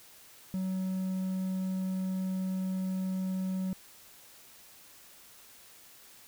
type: tone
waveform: triangle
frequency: 187.6 Hz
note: F#3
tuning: 24 cents sharp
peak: -28 dBFS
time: 0.54-3.73 s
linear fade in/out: 0 ms
effects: white hiss -55 dBFS RMS until 6.27 s